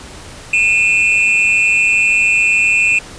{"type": "tone pair together", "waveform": "triangle", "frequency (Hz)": [2452, 2659], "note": ["D#7", "E7"], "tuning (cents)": [-26, 14], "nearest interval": "minor second", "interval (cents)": 140, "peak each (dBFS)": -11, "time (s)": [0.53, 2.99], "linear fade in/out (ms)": 5, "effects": ["pink hiss -34 dBFS RMS until 3.18 s", "resampled to 22050 Hz"]}